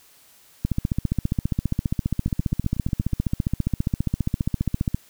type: two click trains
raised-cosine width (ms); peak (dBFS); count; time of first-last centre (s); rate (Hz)
5; -20 / -9; 8 / 65; 2.28-3.131 / 0.65-4.945; 8.23 / 14.9
effects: white hiss -54 dBFS RMS until 5.09 s